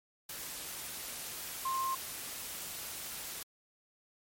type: tone in noise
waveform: sine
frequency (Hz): 1058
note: C6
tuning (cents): +19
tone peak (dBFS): -31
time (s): 1.65-1.95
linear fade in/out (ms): 5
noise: white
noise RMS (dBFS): -42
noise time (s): 0.29-3.43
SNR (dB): +8
effects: MP3 64 kbps